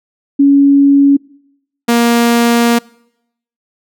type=tone pair in turn; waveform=sine / sawtooth; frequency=280 / 235.5 Hz; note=C#4 / A#3; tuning=+18 / +18 cents; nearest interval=minor third; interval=300 cents; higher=first; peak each=-4 dBFS; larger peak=neither; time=0.39-1.17 / 1.88-2.79 s; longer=second; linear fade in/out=10 ms; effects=noise-tail reverb RT60 0.8 s tail -25 dB re dry